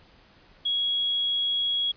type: tone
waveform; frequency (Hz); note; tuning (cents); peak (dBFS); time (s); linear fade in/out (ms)
sine; 3322; G#7; 0; -23; 0.65-1.92; 10
effects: pink hiss -56 dBFS RMS until 1.96 s + resampled to 11025 Hz